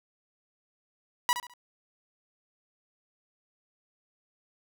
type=tone with echo; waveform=sawtooth; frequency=974 Hz; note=B5; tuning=24 cents flat; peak=-18 dBFS; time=1.29-1.33 s; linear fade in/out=0 ms; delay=69 ms; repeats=3; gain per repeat=-10 dB; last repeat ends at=1.537 s; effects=none